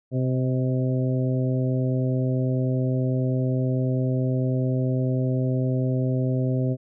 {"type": "harmonic tone with a mistuned harmonic", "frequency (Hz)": 129.2, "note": "C3", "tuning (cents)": -21, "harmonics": [1, 2, 3, 4, 5], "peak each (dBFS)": [-22, -27, -32, -33, -35], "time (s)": [0.11, 6.77], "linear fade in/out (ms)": 50, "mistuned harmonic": 5, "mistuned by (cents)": -25, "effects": []}